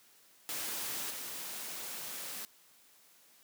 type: noise with level steps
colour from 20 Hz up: white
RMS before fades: -38 / -42 dBFS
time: 0.49-2.45 s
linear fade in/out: 0 ms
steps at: 1.1 s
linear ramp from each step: 10 ms
effects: white hiss -63 dBFS RMS until 3.43 s + high-pass 150 Hz 12 dB/octave